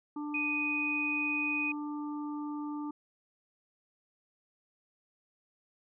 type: harmonic tone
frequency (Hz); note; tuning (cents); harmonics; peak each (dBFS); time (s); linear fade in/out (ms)
296.1; D4; +14; 1 / 3 / 4; -35 / -45 / -47; 0.16-2.91; 5
type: tone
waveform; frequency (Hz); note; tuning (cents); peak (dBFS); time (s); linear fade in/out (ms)
sine; 2489; D#7; 0; -30; 0.34-1.72; 5
effects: none

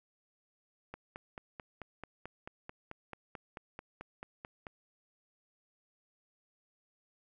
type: click train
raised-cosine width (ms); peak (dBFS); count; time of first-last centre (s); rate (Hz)
0.5; -28; 18; 0.94-4.668; 4.56
effects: none

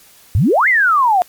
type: exponential two-way sweep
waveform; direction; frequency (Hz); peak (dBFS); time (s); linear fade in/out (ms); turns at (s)
sine; up then down; 80.7 to 2152 to 696; -9; 0.35-1.22; 0; 0.68
effects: white hiss -46 dBFS RMS until 1.28 s + MP3 96 kbps

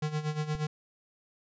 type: tone with tremolo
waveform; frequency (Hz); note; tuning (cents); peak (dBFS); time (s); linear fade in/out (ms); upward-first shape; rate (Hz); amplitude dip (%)
square; 152.3; D#3; -37; -28; 0.02-0.67; 5; sine; 8.5; 75
type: click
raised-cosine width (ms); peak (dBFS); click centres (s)
5; -26; 0.551
effects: resampled to 16000 Hz

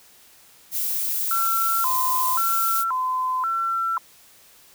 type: noise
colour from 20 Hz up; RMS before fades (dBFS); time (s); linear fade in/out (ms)
violet; -25; 0.71-2.85; 50
type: tone with vibrato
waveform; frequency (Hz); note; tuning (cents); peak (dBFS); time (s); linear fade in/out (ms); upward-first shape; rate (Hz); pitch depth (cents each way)
sine; 1174.7; D6; 0; -21; 1.31-3.98; 2; square; 0.94; 240
effects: white hiss -52 dBFS RMS until 4.74 s

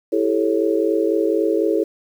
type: chord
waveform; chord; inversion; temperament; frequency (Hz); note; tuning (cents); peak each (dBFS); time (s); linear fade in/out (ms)
sine; A dominant seventh; second; just; 330 / 396 / 440 / 550; E4 / G4 / A4 / C#5; +2 / +18 / 0 / -14; -20 / -22 / -20 / -24; 0.12-1.84; 10
effects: 8-bit

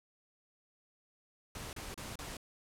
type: noise bursts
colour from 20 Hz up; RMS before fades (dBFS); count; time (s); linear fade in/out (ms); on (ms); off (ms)
pink; -44; 4; 1.55-2.369; 2; 180; 33
effects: low-pass 12000 Hz 12 dB/octave

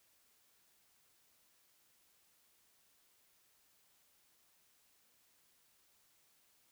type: silence
effects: white hiss -72 dBFS RMS until 6.71 s

